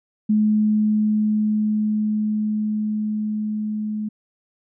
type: tone with level ramp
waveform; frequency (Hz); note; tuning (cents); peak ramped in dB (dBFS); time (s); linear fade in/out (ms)
sine; 213.2; G#3; +46; -14 to -23; 0.29-4.09; 10
effects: none